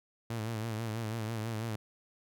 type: tone with vibrato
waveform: sawtooth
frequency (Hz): 111.8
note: A2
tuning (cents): +28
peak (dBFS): -30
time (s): 0.3-1.76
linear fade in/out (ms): 5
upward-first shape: sine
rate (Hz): 6.1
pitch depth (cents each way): 72
effects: none